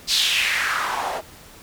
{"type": "noise with band-pass filter sweep", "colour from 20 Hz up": "white", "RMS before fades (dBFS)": -22, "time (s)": [0.07, 1.22], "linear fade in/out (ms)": 50, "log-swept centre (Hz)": [4500, 610], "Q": 3.2, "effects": ["pink hiss -45 dBFS RMS until 1.62 s"]}